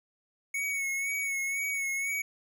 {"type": "tone with vibrato", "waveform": "square", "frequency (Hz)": 2215, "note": "C#7", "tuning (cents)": -2, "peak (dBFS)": -30, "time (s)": [0.54, 2.22], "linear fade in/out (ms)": 5, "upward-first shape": "sine", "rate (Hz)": 2, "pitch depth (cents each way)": 37, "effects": []}